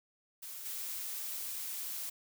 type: noise with level steps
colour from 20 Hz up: blue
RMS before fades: -45 / -40 dBFS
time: 0.42-2.1 s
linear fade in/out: 10 ms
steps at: 0.65 s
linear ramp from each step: 10 ms
effects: none